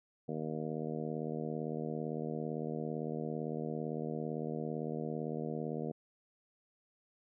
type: harmonic tone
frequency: 77.78 Hz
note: D#2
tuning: in tune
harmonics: 2 / 3 / 4 / 5 / 6 / 7 / 8 / 9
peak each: -41 / -41 / -45 / -44 / -42 / -50 / -48 / -49 dBFS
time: 0.28-5.92 s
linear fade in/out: 10 ms
effects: none